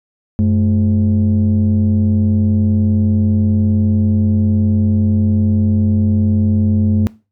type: tone pair together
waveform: sine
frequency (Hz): 95.1 / 215.3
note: F#2 / A3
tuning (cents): +48 / -37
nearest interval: octave + major second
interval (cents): 1415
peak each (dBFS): -11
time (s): 0.39-7.07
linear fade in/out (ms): 0
effects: noise-tail reverb RT60 0.3 s tail -22 dB re dry + tanh soft clip ceiling -7 dBFS